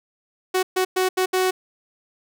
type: tone bursts at uneven times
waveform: sawtooth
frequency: 371.8 Hz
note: F#4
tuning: 8 cents sharp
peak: -14 dBFS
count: 5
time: 0.54-0.63 / 0.76-0.85 / 0.96-1.09 / 1.17-1.26 / 1.33-1.51 s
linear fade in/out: 10 ms
effects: none